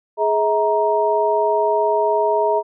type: tone cluster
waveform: sine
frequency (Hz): 419.9 / 643 / 938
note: G#4 / E5 / A#5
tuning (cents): +19 / -43 / +11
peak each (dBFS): -19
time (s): 0.17-2.63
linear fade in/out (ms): 50
effects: none